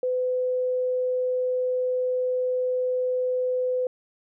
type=tone; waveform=sine; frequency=505 Hz; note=B4; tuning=39 cents sharp; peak=-22 dBFS; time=0.03-3.87 s; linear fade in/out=2 ms; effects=none